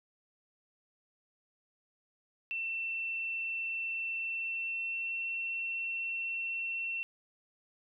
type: tone with pitch glide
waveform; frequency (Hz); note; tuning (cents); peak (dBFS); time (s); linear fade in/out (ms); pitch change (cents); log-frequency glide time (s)
sine; 2688 to 2708; E7 to E7; +33 to +46; -33; 2.51-7.03; 0; +13; 4.23-5.21
effects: none